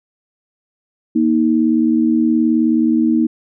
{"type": "tone pair together", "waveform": "sine", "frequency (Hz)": [236.1, 315.1], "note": ["A#3", "D#4"], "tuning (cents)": [22, 22], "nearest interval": "perfect fourth", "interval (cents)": 500, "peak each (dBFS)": -14, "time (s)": [1.15, 3.27], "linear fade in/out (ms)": 10, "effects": []}